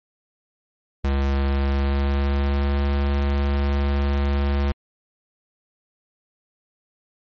square tone with pitch glide, 68.9 to 70.27 Hz, C#2 to C#2, -10 to +24 cents, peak -19 dBFS, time 1.04-4.72 s, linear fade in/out 5 ms, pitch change +34 cents, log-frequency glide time 1.43-2.74 s, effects low-pass 4000 Hz 12 dB/octave + MP3 32 kbps

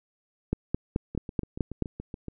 two click trains, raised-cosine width 3 ms, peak -23 / -12 dBFS, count 9 / 7, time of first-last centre 1.15-2.283 / 0.53-1.823 s, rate 7.06 / 4.64 Hz, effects none

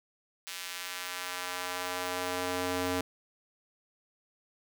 square tone with high-pass filter sweep, 90.5 Hz, F#2, 38 cents flat, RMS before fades -35 dBFS, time 0.47-3.01 s, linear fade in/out 0 ms, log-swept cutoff 2600 to 270 Hz, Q 0.75, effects none

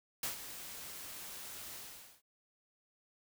white noise with ADSR envelope, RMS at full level -36 dBFS, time 0.23-2.22 s, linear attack 4 ms, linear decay 120 ms, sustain -11 dB, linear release 470 ms, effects none

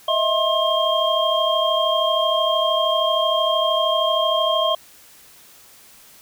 sine tone cluster, 629 / 662 / 1064 / 3206 Hz, D#5 / E5 / C6 / G7, +19 / +7 / +29 / +38 cents, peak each -22 dBFS, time 0.08-4.75 s, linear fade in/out 5 ms, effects white hiss -48 dBFS RMS until 6.21 s

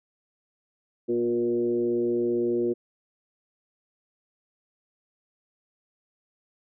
sine tone with frequency modulation, 357.7 Hz, F4, 41 cents sharp, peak -22 dBFS, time 1.08-2.74 s, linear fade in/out 20 ms, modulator 118 Hz, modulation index 0.84, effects none

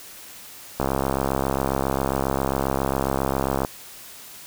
click train, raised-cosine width 1 ms, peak -8 dBFS, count 193, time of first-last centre 0.8-3.649 s, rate 67.4 Hz, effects white hiss -42 dBFS RMS until 4.46 s

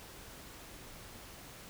silence, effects pink hiss -51 dBFS RMS until 1.69 s

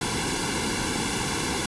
pink noise with comb filter, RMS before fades -27 dBFS, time 0.01-1.66 s, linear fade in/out 5 ms, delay 1.6 ms, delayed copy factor -0.85, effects resampled to 24000 Hz

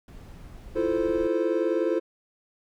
brown noise, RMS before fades -43 dBFS, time 0.08-1.27 s, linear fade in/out 2 ms
triangle chord, F major seventh, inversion third, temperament equal with one note detuned, 329.6 / 349.2 / 440 / 520.5 Hz, E4 / F4 / A4 / C5, 0 / 0 / 0 / -9 cents, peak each -26 dBFS, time 0.75-2 s, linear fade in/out 20 ms
effects none

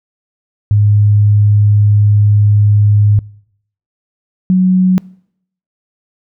sine tone pair in turn, 103.83 / 185 Hz, G#2 / F#3, 0 / 0 cents, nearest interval minor seventh, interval 1000 cents, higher second, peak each -6 dBFS, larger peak neither, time 0.71-3.19 / 4.5-4.98 s, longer first, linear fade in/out 0 ms, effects noise-tail reverb RT60 0.7 s tail -24 dB re dry

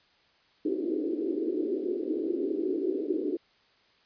white band-pass noise, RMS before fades -30 dBFS, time 0.65-3.37 s, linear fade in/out 5 ms, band 300 to 390 Hz, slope 48 dB/octave, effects white hiss -64 dBFS RMS until 4.05 s + resampled to 11025 Hz

